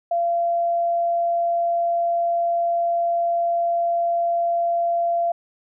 sine tone, 685 Hz, F5, 34 cents flat, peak -18 dBFS, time 0.11-5.32 s, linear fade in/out 5 ms, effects none

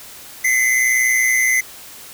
square tone pair together, 2029 / 2150 Hz, B6 / C7, +46 / +47 cents, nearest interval minor second, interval 101 cents, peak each -15 / -22 dBFS, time 0.44-1.61 s, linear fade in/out 10 ms, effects white hiss -38 dBFS RMS until 2.13 s

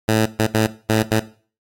10% pulse tone bursts at uneven times, 110 Hz, A2, in tune, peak -6 dBFS, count 5, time 0.08-0.26 / 0.39-0.47 / 0.54-0.67 / 0.89-1.03 / 1.11-1.2 s, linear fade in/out 10 ms, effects noise-tail reverb RT60 0.4 s tail -17 dB re dry + AAC 48 kbps

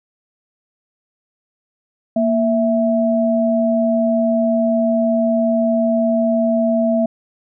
sine tone pair together, 233.1 / 658.5 Hz, A#3 / E5, 0 / -2 cents, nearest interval octave + tritone, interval 1798 cents, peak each -16 dBFS, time 2.16-7.06 s, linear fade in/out 5 ms, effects none

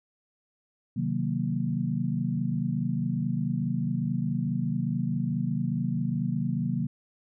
sine chord, C half-diminished seventh, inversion none, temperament equal, 130.81 / 155.56 / 185 / 233.1 Hz, C3 / Eb3 / Gb3 / Bb3, 0 / 0 / 0 / 0 cents, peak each -31 dBFS, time 0.96-6.87 s, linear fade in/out 10 ms, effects none

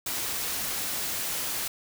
white noise, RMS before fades -31 dBFS, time 0.06-1.68 s, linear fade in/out 5 ms, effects none

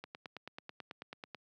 click train, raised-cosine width 0.3 ms, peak -28 dBFS, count 13, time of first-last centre 0.04-1.347 s, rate 9.18 Hz, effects high-pass 150 Hz 12 dB/octave

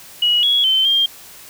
sine tone with pitch steps, 2910 / 3343 / 3084 / 3200 Hz, F#7 / G#7 / G7 / G7, -29 / +11 / -29 / +35 cents, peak -12 dBFS, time 0.22-1.06 s, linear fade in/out 5 ms, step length 210 ms, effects white hiss -40 dBFS RMS until 1.49 s

